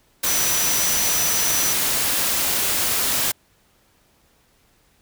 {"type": "tone in noise", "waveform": "sine", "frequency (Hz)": 5920, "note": "F#8", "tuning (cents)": 0, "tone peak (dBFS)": -23, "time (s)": [0.26, 1.73], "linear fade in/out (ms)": 10, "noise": "white", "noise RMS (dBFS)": -21, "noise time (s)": [0.23, 3.32], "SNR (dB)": -5, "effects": ["pink hiss -60 dBFS RMS until 5.01 s"]}